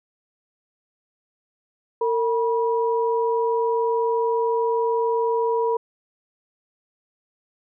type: tone pair together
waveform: sine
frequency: 456.8 / 967.9 Hz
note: A#4 / B5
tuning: -35 / -35 cents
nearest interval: octave + minor second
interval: 1300 cents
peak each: -20 / -24 dBFS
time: 2.01-5.77 s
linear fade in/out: 5 ms
effects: none